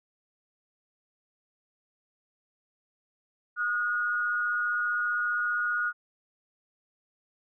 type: tone pair together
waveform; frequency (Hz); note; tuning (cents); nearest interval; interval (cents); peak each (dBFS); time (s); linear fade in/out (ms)
sine; 1239.8 / 1445; D#6 / F#6; -7 / -41; minor third; 266; -34 / -26; 3.56-5.93; 50
effects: none